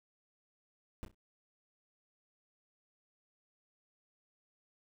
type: noise with echo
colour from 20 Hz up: brown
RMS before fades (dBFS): -41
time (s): 1.03-1.05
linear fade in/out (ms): 0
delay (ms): 32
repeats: 3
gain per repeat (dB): -11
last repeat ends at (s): 1.146
effects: none